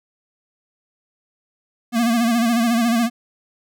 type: tone with vibrato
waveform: square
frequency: 233.1 Hz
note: A#3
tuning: in tune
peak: -16 dBFS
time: 1.92-3.1 s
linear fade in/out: 50 ms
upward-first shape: sine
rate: 14 Hz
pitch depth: 67 cents each way
effects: none